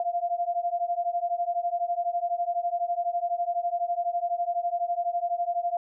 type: beating tone pair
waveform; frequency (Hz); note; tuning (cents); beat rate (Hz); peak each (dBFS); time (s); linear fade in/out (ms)
sine; 690 / 702; F5 / F5; -21 / +9; 12; -28; 0-5.77; 2
effects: none